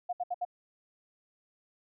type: tone bursts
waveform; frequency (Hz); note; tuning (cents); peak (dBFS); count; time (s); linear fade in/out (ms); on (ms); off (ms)
sine; 715; F5; +41; -29; 4; 0.09-0.451; 10; 40; 67
effects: none